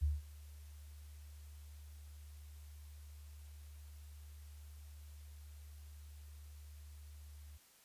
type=tone with ADSR envelope; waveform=sine; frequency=73.8 Hz; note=D2; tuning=9 cents sharp; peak=-29 dBFS; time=0.01-7.58 s; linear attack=24 ms; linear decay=180 ms; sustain=-22 dB; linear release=16 ms; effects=white hiss -66 dBFS RMS until 7.84 s + resampled to 32000 Hz